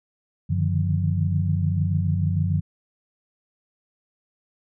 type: tone cluster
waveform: sine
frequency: 94.7 / 147.4 / 154.2 / 176 Hz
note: F#2 / D3 / D#3 / F3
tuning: +41 / +7 / -15 / +14 cents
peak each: -22 / -26 / -28 / -27 dBFS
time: 0.49-2.61 s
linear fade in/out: 20 ms
effects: none